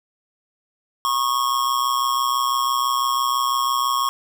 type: tone with amplitude modulation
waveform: square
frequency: 1094 Hz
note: C#6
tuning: 23 cents flat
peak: -16 dBFS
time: 1.05-4.09 s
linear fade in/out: 0 ms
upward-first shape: sine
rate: 126 Hz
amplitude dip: 70%
effects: none